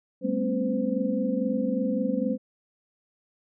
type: tone cluster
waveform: sine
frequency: 198.2 / 220.5 / 245.4 / 269.2 / 513 Hz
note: G3 / A3 / B3 / C4 / C5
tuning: +19 / +4 / -11 / +49 / -34 cents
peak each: -30 dBFS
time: 0.21-2.38 s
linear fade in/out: 50 ms
effects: none